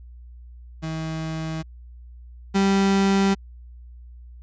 35% pulse tone pair in turn, 159.7 / 195.72 Hz, D#3 / G3, +45 / -2 cents, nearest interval major third, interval 353 cents, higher second, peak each -25 / -15 dBFS, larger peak second, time 0.82-1.63 / 2.54-3.35 s, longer neither, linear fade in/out 20 ms, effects added 60 Hz sine -40 dBFS peak until 4.42 s + resampled to 16000 Hz

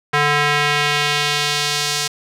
square tone with band-pass filter sweep, 146.83 Hz, D3, in tune, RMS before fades -18 dBFS, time 0.13-2.08 s, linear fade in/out 10 ms, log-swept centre 1700 to 5500 Hz, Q 1.1, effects none

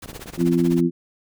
pink noise with tremolo, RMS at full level -35 dBFS, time 0.02-0.81 s, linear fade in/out 5 ms, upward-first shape sine, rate 16 Hz, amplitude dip 90%
clicks, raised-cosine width 2 ms, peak -26 dBFS, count 11, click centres 0.059 / 0.09 / 0.131 / 0.162 / 0.195 / 0.259 / 0.3 / 0.336 / 0.377 / 0.412 / 0.47 s
harmonic tone, 85.5 Hz, F2, 36 cents flat, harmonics 2 / 3 / 4, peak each -20 / -20 / -20 dBFS, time 0.37-0.91 s, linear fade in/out 50 ms
effects none

